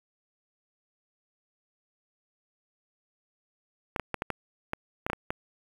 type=clicks; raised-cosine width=0.5 ms; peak=-14 dBFS; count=10; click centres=3.962 / 3.997 / 4.143 / 4.221 / 4.303 / 4.734 / 5.065 / 5.1 / 5.132 / 5.305 s; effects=7-bit